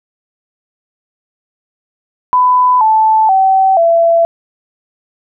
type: tone with pitch steps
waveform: sine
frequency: 1000 / 875.6 / 766.7 / 671.3 Hz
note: B5 / A5 / G5 / E5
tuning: +21 / -9 / -39 / +31 cents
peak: -6 dBFS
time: 2.33-4.25 s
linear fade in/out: 0 ms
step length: 480 ms
effects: none